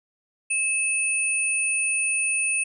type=tone pair together; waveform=sine; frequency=2600 / 9275 Hz; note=E7 / D9; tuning=-24 / -23 cents; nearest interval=octave + minor seventh; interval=2201 cents; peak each=-23 / -25 dBFS; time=0.5-2.64 s; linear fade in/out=10 ms; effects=none